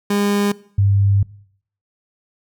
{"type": "tone pair in turn", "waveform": ["30% pulse", "sine"], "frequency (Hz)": [203.3, 99.5], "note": ["G#3", "G2"], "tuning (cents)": [-37, 26], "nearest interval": "octave", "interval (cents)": 1237, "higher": "first", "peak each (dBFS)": [-13, -11], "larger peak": "second", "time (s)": [[0.1, 0.52], [0.78, 1.23]], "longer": "second", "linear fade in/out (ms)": 5, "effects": ["noise-tail reverb RT60 0.6 s tail -21 dB re dry"]}